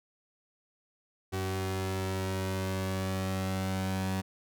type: tone pair together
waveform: sawtooth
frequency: 94.95 / 189.8 Hz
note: F#2 / F#3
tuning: +45 / +44 cents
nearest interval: octave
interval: 1199 cents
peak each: -28 / -29 dBFS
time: 1.32-4.22 s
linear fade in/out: 20 ms
effects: none